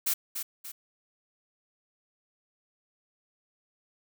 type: noise with echo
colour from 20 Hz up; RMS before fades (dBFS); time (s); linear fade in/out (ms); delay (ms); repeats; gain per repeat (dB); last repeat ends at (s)
blue; -27; 0.06-0.14; 10; 290; 2; -7; 0.72
effects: none